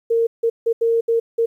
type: tone bursts at uneven times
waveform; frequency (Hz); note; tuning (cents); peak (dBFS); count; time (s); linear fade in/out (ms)
sine; 460.1; A#4; -23; -14; 6; 0.1-0.27 / 0.43-0.5 / 0.66-0.73 / 0.81-1.01 / 1.08-1.2 / 1.38-1.46; 10
effects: 9-bit